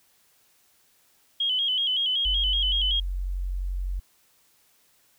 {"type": "tone with vibrato", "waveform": "sine", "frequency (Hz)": 3136, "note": "G7", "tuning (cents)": 0, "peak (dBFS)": -22, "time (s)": [1.4, 3], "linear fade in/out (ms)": 5, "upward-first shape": "square", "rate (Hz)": 5.3, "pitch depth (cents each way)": 66}
{"type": "tone", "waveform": "sine", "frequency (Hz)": 45.78, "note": "F#1", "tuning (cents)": -18, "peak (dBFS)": -26, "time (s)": [2.25, 4], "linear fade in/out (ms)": 10}
{"effects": ["white hiss -63 dBFS RMS until 5.18 s"]}